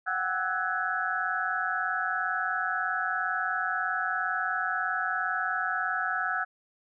sine tone cluster, 733 / 773 / 1311 / 1488 / 1670 Hz, F#5 / G5 / E6 / F#6 / G#6, -16 / -24 / -10 / +9 / +9 cents, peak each -35 / -38 / -32 / -31 / -33 dBFS, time 0.06-6.45 s, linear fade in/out 20 ms, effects none

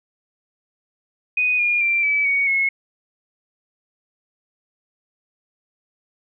sine tone with pitch steps, 2489 / 2424 / 2360 / 2298 / 2238 / 2179 Hz, D#7 / D#7 / D7 / D7 / C#7 / C#7, 0 / -46 / +8 / -38 / +16 / -30 cents, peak -16 dBFS, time 1.37-2.69 s, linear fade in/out 5 ms, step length 220 ms, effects none

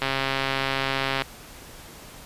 click train, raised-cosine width 0.3 ms, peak -8 dBFS, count 163, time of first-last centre 0.02-1.22 s, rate 135 Hz, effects pink hiss -44 dBFS RMS until 2.25 s + resampled to 32000 Hz

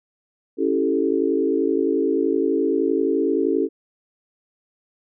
sine chord, A dominant seventh, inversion first, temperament equal with one note detuned, 277.2 / 329.6 / 389.3 / 440 Hz, C#4 / E4 / G4 / A4, 0 / 0 / -12 / 0 cents, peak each -23 dBFS, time 0.57-3.69 s, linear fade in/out 50 ms, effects none

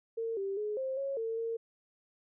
sine tone with pitch steps, 455.1 / 392 / 421.3 / 527 / 549 / 451.5 / 457.2 Hz, A#4 / G4 / G#4 / C5 / C#5 / A4 / A#4, -42 / 0 / +25 / +12 / -17 / +45 / -34 cents, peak -32 dBFS, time 0.17-1.57 s, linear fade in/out 10 ms, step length 200 ms, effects none

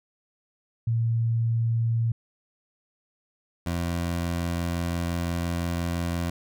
sine / 20% pulse tone pair in turn, 115 / 85.81 Hz, A#2 / F2, -23 / -30 cents, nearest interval perfect fourth, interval 507 cents, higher first, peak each -21 dBFS, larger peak neither, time 0.87-2.12 / 3.66-6.3 s, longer second, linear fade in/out 5 ms, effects none

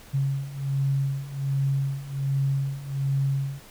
sine beating tone pair, 136.4 / 137.7 Hz, C#3 / C#3, -28 / -11 cents, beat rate 1.3 Hz, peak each -28 / -25 dBFS, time 0.13-3.6 s, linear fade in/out 20 ms, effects pink hiss -49 dBFS RMS until 3.7 s

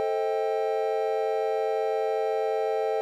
triangle chord, A half-diminished seventh, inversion none, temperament just, 440 / 528 / 633.6 / 792 Hz, A4 / C5 / Eb5 / G5, 0 / +16 / +31 / +18 cents, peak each -25 / -30 / -29 / -29 dBFS, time 0-3.01 s, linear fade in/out 0 ms, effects none

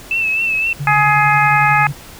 sine tone with vibrato, 2637 Hz, E7, in tune, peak -14 dBFS, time 0.11-0.73 s, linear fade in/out 2 ms, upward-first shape triangle, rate 3.9 Hz, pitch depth 57 cents each way
sine tone with tremolo, 142.7 Hz, D3, 49 cents flat, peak -18 dBFS, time 0.79-1.93 s, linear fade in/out 20 ms, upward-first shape sine, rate 11 Hz, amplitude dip 45%
harmonic tone, 420 Hz, G#4, 19 cents sharp, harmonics 2 / 3 / 4 / 5 / 6, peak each -14 / -16 / -17 / -18 / -19 dBFS, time 0.87-1.87 s, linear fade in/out 2 ms
effects pink hiss -37 dBFS RMS until 2.19 s

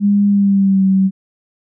sine tone with pitch glide, 202.8 to 191.53 Hz, G#3 to G3, -41 to -40 cents, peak -9 dBFS, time 0-1.11 s, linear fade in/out 50 ms, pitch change -99 cents, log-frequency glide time 0.28-0.83 s, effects none

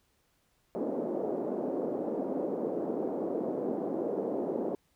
white band-pass noise, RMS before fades -33 dBFS, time 0.75-4.75 s, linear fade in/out 0 ms, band 230 to 530 Hz, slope 24 dB/octave, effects pink hiss -72 dBFS RMS until 4.95 s

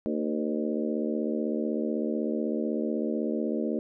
harmonic tone with a mistuned harmonic, 76 Hz, D#2, 40 cents flat, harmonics 3 / 4 / 5 / 6 / 7 / 8, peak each -30 / -32 / -34 / -36 / -37 / -38 dBFS, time 0.06-3.79 s, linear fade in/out 0 ms, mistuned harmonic 6, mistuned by +38 cents, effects none

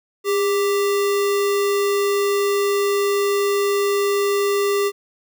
sine tone with sample-and-hold, 404 Hz, G#4, 48 cents flat, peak -16 dBFS, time 0.24-4.92 s, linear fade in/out 50 ms, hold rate 1575 Hz, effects none

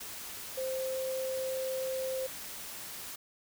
sine tone in noise, 523.3 Hz, C5, in tune, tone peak -32 dBFS, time 0.57-2.27 s, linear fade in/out 10 ms, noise white, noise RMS -43 dBFS, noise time 0-3.16 s, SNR +8 dB, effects none

